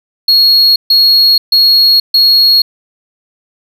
triangle tone bursts, 4310 Hz, C#8, 49 cents flat, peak -3 dBFS, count 4, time 0.28-2.62 s, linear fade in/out 5 ms, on 480 ms, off 140 ms, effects none

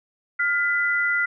sine tone pair together, 1414.2 / 2000 Hz, F6 / B6, +21 / +21 cents, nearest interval tritone, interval 600 cents, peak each -22 dBFS, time 0.39-1.26 s, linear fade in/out 10 ms, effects none

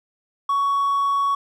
triangle tone, 1118 Hz, C#6, 14 cents sharp, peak -15 dBFS, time 0.49-1.35 s, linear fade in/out 5 ms, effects tanh soft clip ceiling -12 dBFS

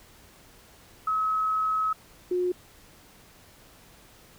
sine tone pair in turn, 1283 / 360 Hz, E6 / F#4, -47 / -47 cents, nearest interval octave + minor seventh, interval 2200 cents, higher first, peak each -23 dBFS, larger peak neither, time 1.07-1.93 / 2.31-2.52 s, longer first, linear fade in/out 5 ms, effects pink hiss -54 dBFS RMS until 4.38 s

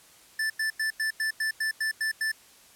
square tone bursts, 1760 Hz, A6, in tune, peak -26 dBFS, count 10, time 0.39-2.318 s, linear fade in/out 5 ms, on 110 ms, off 92 ms, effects white hiss -55 dBFS RMS until 2.75 s + low-pass 12000 Hz 12 dB/octave

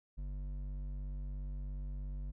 triangle tone with hard clipping, 48.51 Hz, G1, 17 cents flat, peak -40 dBFS, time 0.17-2.32 s, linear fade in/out 20 ms, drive 12 dB, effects none

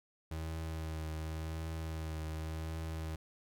35% pulse tone with vibrato, 79.6 Hz, D#2, 40 cents sharp, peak -36 dBFS, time 0.31-3.16 s, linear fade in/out 5 ms, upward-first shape triangle, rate 0.9 Hz, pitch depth 25 cents each way, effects none

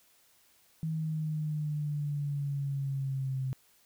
sine exponential sweep, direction down, 160.3 to 130.81 Hz, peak -30 dBFS, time 0.83-3.53 s, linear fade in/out 0 ms, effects white hiss -65 dBFS RMS until 3.85 s

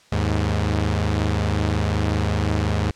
sawtooth tone pair together, 78.72 / 104.2 Hz, D#2 / G#2, +21 / +6 cents, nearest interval perfect fourth, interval 485 cents, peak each -18 dBFS, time 0.12-2.91 s, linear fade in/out 5 ms, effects white hiss -53 dBFS RMS until 2.95 s + low-pass 6000 Hz 12 dB/octave

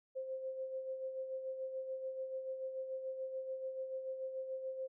sine tone with tremolo, 525 Hz, C5, 6 cents sharp, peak -37 dBFS, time 0.15-4.88 s, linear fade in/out 20 ms, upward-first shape sine, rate 6.9 Hz, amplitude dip 50%, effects none

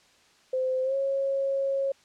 sine tone with pitch glide, 517 to 546.2 Hz, C5 to C#5, -21 to -26 cents, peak -24 dBFS, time 0.53-1.92 s, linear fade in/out 5 ms, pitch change +95 cents, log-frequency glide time 0.83-0.95 s, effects white hiss -60 dBFS RMS until 2.04 s + low-pass 6000 Hz 12 dB/octave

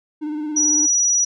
triangle tone with vibrato, 302.9 Hz, D#4, 46 cents flat, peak -21 dBFS, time 0.21-0.87 s, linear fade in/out 20 ms, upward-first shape square, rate 18 Hz, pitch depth 29 cents each way
sine tone, 5840 Hz, F#8, 24 cents flat, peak -14 dBFS, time 0.56-1.25 s, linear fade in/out 10 ms
effects none

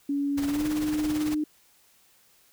sine tone with pitch glide, 283.1 to 303.4 Hz, C#4 to D#4, +37 to -44 cents, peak -24 dBFS, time 0.09-1.44 s, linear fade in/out 5 ms, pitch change +119 cents, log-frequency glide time 0.47-0.65 s
pink noise with tremolo, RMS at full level -35 dBFS, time 0.37-1.35 s, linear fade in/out 10 ms, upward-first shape sine, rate 18 Hz, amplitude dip 60%
effects white hiss -61 dBFS RMS until 2.52 s

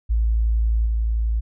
sine tone with level steps, 55.7 Hz, A1, 22 cents sharp, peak -16 / -18 dBFS, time 0.09-1.41 s, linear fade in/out 20 ms, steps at 0.86 s, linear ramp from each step 5 ms, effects none

